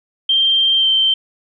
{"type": "tone with pitch glide", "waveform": "sine", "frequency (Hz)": [3161, 3121], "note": ["G7", "G7"], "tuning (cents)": [14, -8], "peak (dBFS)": -11, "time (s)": [0.29, 1.14], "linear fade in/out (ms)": 5, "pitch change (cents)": -22, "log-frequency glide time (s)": [0.76, 0.87], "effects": []}